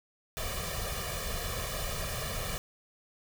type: noise with comb filter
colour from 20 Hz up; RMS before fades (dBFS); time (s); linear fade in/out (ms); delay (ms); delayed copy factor
pink; -35; 0.37-2.58; 0; 1.7; +1
effects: none